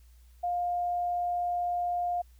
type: tone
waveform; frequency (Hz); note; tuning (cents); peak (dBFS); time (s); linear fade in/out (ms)
sine; 706; F5; +19; -27; 0.43-2.22; 10
effects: added 60 Hz sine -53 dBFS peak until 2.39 s + white hiss -68 dBFS RMS until 2.39 s